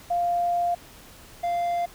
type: tone pair in turn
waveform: sine / triangle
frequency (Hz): 698 / 694.8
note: F5 / F5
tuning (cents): -1 / -9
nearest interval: unison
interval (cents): 8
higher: first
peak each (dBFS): -21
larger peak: neither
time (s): 0.1-0.75 / 1.43-1.86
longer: first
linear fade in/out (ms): 10
effects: pink hiss -48 dBFS RMS until 1.94 s